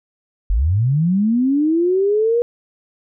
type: linear sweep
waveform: sine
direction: up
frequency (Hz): 41.6 to 482.4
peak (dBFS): -13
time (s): 0.5-2.42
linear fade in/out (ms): 0
effects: none